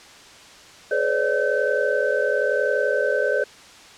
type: tone cluster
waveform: sine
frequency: 425.4 / 503 / 554 / 595 / 1536 Hz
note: G#4 / B4 / C#5 / D5 / G6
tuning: +42 / +32 / -1 / +22 / -36 cents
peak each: -25 dBFS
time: 0.91-3.44 s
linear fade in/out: 5 ms
effects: white hiss -45 dBFS RMS until 3.97 s + low-pass 6000 Hz 12 dB/octave